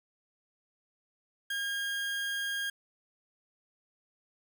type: tone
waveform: 30% pulse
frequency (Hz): 1620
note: G#6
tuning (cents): -43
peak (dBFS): -29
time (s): 1.5-2.7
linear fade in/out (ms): 5
effects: none